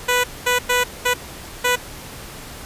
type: tone bursts at uneven times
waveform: 10% pulse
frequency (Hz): 493.9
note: B4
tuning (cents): 0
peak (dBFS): -7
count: 5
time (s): 0.08-0.24 / 0.46-0.59 / 0.69-0.84 / 1.05-1.14 / 1.64-1.76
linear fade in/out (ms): 10
effects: pink hiss -36 dBFS RMS until 2.65 s + resampled to 32000 Hz